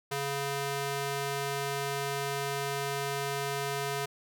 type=tone with high-pass filter; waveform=square; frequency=140 Hz; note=C#3; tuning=18 cents sharp; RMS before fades=-33 dBFS; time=0.11-4.06 s; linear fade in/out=10 ms; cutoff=340 Hz; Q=0.56; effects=none